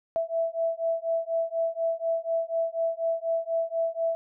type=beating tone pair; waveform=sine; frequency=659 / 663.1 Hz; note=E5 / E5; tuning=-1 / +10 cents; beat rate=4.1 Hz; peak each=-28 dBFS; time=0.16-4.15 s; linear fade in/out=0 ms; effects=none